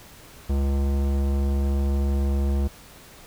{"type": "tone with tanh clipping", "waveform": "sine", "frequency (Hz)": 69.3, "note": "C#2", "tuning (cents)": 0, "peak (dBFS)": -22, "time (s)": [0.49, 2.68], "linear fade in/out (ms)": 10, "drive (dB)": 18, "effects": ["pink hiss -47 dBFS RMS until 3.26 s"]}